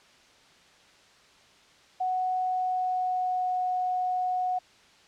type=tone with pitch glide; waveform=sine; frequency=740 to 733.2 Hz; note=F#5 to F#5; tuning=0 to -16 cents; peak=-25 dBFS; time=2-4.59 s; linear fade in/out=10 ms; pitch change=-16 cents; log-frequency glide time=2.34-3.59 s; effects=white hiss -57 dBFS RMS until 5.07 s + low-pass 5000 Hz 12 dB/octave